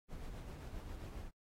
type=noise with tremolo; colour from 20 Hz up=brown; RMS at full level=-45 dBFS; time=0.08-1.31 s; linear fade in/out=50 ms; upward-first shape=sine; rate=7.5 Hz; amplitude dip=35%; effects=AAC 48 kbps